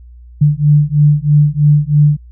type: beating tone pair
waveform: sine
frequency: 146.4 / 149.5 Hz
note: D3 / D3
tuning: -5 / +31 cents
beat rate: 3.1 Hz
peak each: -10 dBFS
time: 0.41-2.17 s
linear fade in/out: 10 ms
effects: added 60 Hz sine -34 dBFS peak until 2.31 s